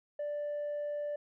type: tone with tanh clipping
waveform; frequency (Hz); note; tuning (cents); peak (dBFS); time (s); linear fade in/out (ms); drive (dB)
triangle; 587.3; D5; 0; -34; 0.19-1.16; 5; 6
effects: none